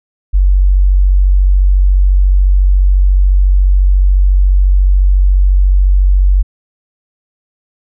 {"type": "tone", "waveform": "sine", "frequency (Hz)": 47.06, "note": "F#1", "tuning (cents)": 30, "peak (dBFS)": -5, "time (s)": [0.33, 6.43], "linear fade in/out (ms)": 20, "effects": []}